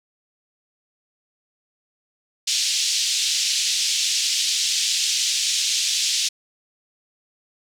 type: band-pass noise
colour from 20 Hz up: white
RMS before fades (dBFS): -22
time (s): 2.47-6.29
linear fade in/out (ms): 10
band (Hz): 2900 to 6700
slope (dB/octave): 24
effects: none